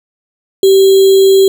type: tone with sample-and-hold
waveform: sine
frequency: 386.9 Hz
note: G4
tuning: 23 cents flat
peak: -3 dBFS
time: 0.63-1.48 s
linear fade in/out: 2 ms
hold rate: 3675 Hz
effects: none